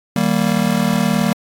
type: chord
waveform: square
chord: Eb major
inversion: none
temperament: just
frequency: 155.56 / 194.45 / 233.3 Hz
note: Eb3 / G3 / Bb3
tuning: 0 / -14 / +2 cents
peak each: -22 / -18 / -19 dBFS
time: 0.16-1.33 s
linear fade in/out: 2 ms
effects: AAC 64 kbps